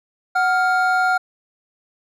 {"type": "tone pair together", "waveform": "triangle", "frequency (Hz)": [742.2, 1401], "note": ["F#5", "F6"], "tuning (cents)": [5, 5], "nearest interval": "major seventh", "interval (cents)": 1100, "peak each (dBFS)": -16, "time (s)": [0.35, 1.18], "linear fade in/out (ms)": 10, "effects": []}